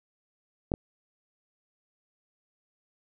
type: clicks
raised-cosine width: 2 ms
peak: -15 dBFS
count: 2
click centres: 0.718 / 0.739 s
effects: none